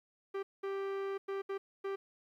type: tone bursts at uneven times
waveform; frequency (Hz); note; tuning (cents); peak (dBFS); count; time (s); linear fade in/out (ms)
45% pulse; 392; G4; 0; -35; 5; 0.34-0.43 / 0.63-1.18 / 1.28-1.42 / 1.49-1.58 / 1.84-1.96; 10
effects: low-pass 2000 Hz 12 dB/octave + 12-bit

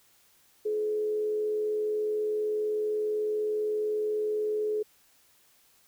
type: tone with frequency modulation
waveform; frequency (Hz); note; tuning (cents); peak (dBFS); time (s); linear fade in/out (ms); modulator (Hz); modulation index
sine; 425.4; G#4; +42; -26; 0.65-4.83; 10; 84.1; 0.21
effects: white hiss -63 dBFS RMS until 5.87 s

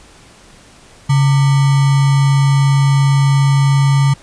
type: tone with sample-and-hold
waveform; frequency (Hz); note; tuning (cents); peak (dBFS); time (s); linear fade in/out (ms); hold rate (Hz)
sine; 138.59; C#3; 0; -8; 1.09-4.14; 10; 1050
effects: pink hiss -43 dBFS RMS until 4.22 s + resampled to 22050 Hz

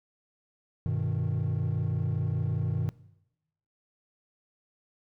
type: chord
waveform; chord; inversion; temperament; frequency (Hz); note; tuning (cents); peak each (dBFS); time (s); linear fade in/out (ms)
triangle; G augmented; none; equal with one note detuned; 98.28 / 123.47 / 155.56; G2 / B2 / D#3; +5 / 0 / 0; -28; 0.86-2.89; 0
effects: noise-tail reverb RT60 0.9 s tail -21 dB re dry + tanh soft clip ceiling -20 dBFS

